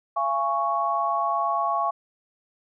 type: chord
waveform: sine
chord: Db major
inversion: first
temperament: equal with one note detuned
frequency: 682.5 / 830.6 / 1108.7 Hz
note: F5 / Ab5 / Db6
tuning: -40 / 0 / 0 cents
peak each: -27 / -28 / -24 dBFS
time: 0.16-1.91 s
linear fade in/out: 10 ms
effects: none